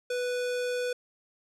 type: tone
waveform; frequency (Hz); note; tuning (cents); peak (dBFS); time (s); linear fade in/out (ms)
square; 493.9; B4; 0; -29; 0.1-0.93; 5
effects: low-pass 9000 Hz 12 dB/octave